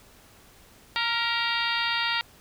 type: harmonic tone with a mistuned harmonic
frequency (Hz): 464.1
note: A#4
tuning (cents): -8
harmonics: 2 / 3 / 4 / 5 / 6 / 7 / 8 / 9 / 10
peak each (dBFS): -32 / -31 / -31 / -34 / -32 / -35 / -32 / -39 / -35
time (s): 0.96-2.21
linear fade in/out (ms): 0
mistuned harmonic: 4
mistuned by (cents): +39
effects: pink hiss -54 dBFS RMS until 2.4 s